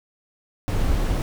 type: noise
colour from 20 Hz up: brown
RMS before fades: -21 dBFS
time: 0.68-1.22 s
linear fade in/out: 0 ms
effects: none